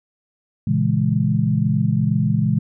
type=chord; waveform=sine; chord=A# half-diminished seventh; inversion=none; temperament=equal; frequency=116.54 / 138.59 / 164.81 / 207.7 Hz; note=A#2 / C#3 / E3 / G#3; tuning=0 / 0 / 0 / 0 cents; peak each=-21 dBFS; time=0.67-2.59 s; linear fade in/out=5 ms; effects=none